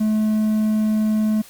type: tone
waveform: triangle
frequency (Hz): 215.5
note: A3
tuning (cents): -36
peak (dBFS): -14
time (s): 0-1.42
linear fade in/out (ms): 10
effects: white hiss -45 dBFS RMS until 1.49 s + Opus 48 kbps